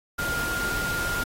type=tone in noise; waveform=sine; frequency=1409 Hz; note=F6; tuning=15 cents sharp; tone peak=-27 dBFS; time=0.18-1.24 s; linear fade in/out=10 ms; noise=pink; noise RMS=-32 dBFS; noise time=0.18-1.24 s; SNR=+2 dB; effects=AAC 48 kbps